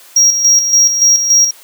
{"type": "tone with tremolo", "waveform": "triangle", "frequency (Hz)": 5640, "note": "F8", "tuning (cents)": 16, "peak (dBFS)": -4, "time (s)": [0.16, 1.51], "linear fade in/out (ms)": 5, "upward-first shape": "square", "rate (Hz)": 3.5, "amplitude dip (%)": 55, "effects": ["white hiss -40 dBFS RMS until 1.63 s", "high-pass 400 Hz 12 dB/octave"]}